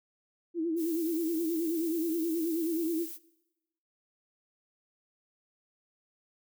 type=tone with vibrato; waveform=sine; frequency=329.6 Hz; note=E4; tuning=in tune; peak=-28 dBFS; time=0.54-3.07 s; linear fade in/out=50 ms; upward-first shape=sine; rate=9.4 Hz; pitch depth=84 cents each way
type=noise; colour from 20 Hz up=violet; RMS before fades=-42 dBFS; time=0.76-3.19 s; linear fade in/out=50 ms
effects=noise-tail reverb RT60 0.9 s tail -20 dB re dry